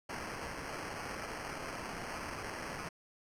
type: noise with sample-and-hold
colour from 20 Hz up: violet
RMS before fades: -42 dBFS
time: 0.09-2.89 s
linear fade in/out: 5 ms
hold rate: 3675 Hz
effects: low-pass 10000 Hz 12 dB/octave

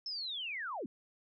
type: linear sweep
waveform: sine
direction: down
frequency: 5330 to 195.1 Hz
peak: -37 dBFS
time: 0.06-0.86 s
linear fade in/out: 2 ms
effects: none

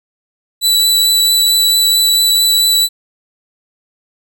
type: tone with vibrato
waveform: sawtooth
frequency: 3959 Hz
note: B7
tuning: 3 cents sharp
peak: -6 dBFS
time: 0.61-2.89 s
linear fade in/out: 50 ms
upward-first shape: triangle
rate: 4.5 Hz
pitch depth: 11 cents each way
effects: none

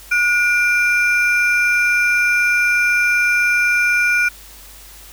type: ring-modulated tone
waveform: triangle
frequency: 1913 Hz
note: A#6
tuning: 44 cents sharp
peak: -8 dBFS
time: 0.11-4.29 s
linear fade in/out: 10 ms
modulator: 464 Hz
effects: added 50 Hz sine -43 dBFS peak until 5.12 s + white hiss -41 dBFS RMS until 5.12 s

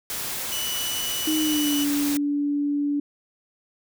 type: noise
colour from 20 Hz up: white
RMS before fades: -30 dBFS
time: 0.1-2.17 s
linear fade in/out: 0 ms
type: tone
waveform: sawtooth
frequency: 2960 Hz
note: F#7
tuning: in tune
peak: -25 dBFS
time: 0.52-1.84 s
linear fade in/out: 2 ms
type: tone with pitch glide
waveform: sine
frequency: 311.1 to 288.6 Hz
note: D#4 to D4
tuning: 0 to -30 cents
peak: -21 dBFS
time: 1.27-3 s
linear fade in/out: 5 ms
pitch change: -130 cents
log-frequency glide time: 1.39-1.76 s
effects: none

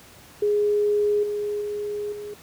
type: tone with level steps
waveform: sine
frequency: 415 Hz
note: G#4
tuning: 1 cent flat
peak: -18 / -24 / -26 / -32 dBFS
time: 0.42-2.34 s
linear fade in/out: 5 ms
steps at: 1.23 / 1.61 / 2.12 s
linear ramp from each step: 5 ms
effects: pink hiss -48 dBFS RMS until 2.42 s + high-pass 60 Hz 12 dB/octave

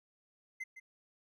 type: tone with echo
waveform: triangle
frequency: 2067 Hz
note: C7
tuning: 22 cents flat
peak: -36 dBFS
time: 0.6-0.64 s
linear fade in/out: 10 ms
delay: 160 ms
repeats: 1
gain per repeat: -10 dB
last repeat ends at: 0.8 s
effects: none

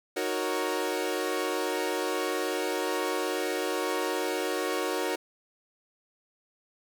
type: chord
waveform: sawtooth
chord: D# minor seventh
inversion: none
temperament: equal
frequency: 311.1 / 370 / 466.2 / 554.4 Hz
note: D#4 / F#4 / A#4 / C#5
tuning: 0 / 0 / 0 / 0 cents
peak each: -31 / -28 / -29 / -31 dBFS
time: 0.16-5.16 s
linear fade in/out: 10 ms
effects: none

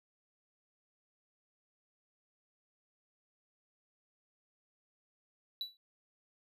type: tone with exponential decay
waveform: triangle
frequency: 3943 Hz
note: B7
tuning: 4 cents flat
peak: -31 dBFS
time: 5.61-5.77 s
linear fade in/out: 1 ms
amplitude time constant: 34 ms
effects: none

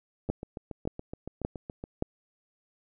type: two click trains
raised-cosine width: 2 ms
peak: -14 / -24 dBFS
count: 4 / 12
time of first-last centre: 0.3-2.024 / 0.29-1.839 s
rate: 1.74 / 7.1 Hz
effects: none

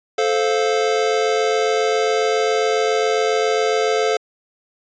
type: chord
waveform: square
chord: F major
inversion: first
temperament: just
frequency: 436.5 / 523.8 / 698.5 Hz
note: A4 / C5 / F5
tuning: -14 / +2 / 0 cents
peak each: -19 / -23 / -23 dBFS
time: 0.18-4.17 s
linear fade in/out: 5 ms
effects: resampled to 16000 Hz

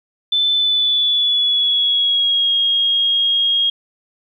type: tone with pitch glide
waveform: sine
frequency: 3520 to 3265 Hz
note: A7 to G#7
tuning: 0 to -30 cents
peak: -13 dBFS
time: 0.32-3.7 s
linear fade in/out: 5 ms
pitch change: -130 cents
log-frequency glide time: 0.53-2.54 s
effects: 9-bit

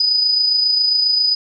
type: tone with amplitude modulation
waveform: sine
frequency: 4978 Hz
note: D#8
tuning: in tune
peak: -11 dBFS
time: 0-1.35 s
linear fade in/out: 5 ms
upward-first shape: sine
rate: 27.4 Hz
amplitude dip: 40%
effects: none

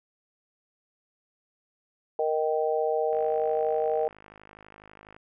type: harmonic tone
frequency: 155.7 Hz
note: D#3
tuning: 2 cents sharp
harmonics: 3 / 4 / 5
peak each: -26 / -28 / -30 dBFS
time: 2.19-4.08 s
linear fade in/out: 2 ms
type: click train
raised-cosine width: 0.5 ms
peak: -33 dBFS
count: 107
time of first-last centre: 3.13-5.165 s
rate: 52.1 Hz
effects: none

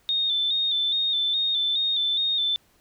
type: tone with vibrato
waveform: sine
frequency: 3617 Hz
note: A7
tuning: 47 cents sharp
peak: -21 dBFS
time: 0.09-2.56 s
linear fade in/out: 0 ms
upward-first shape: square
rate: 2.4 Hz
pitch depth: 41 cents each way
effects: pink hiss -62 dBFS RMS until 2.8 s

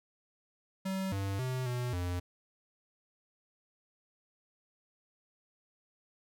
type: tone with pitch steps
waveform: square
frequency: 190.9 / 98.2 / 128.6 / 123.4 / 88.8 Hz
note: G3 / G2 / C3 / B2 / F2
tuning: -46 / +4 / -30 / -1 / +29 cents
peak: -33 dBFS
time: 0.85-2.2 s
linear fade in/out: 10 ms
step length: 270 ms
effects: none

